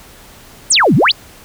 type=exponential two-way sweep; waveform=sine; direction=down then up; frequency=10180 to 122.3 to 5210 Hz; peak=-7 dBFS; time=0.7-1.12 s; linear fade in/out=10 ms; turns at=0.95 s; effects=pink hiss -40 dBFS RMS until 1.44 s